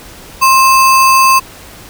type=tone with sample-and-hold; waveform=sine; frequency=1057 Hz; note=C6; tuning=17 cents sharp; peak=-4 dBFS; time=0.41-1.4 s; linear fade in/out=20 ms; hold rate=3675 Hz; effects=pink hiss -34 dBFS RMS until 1.89 s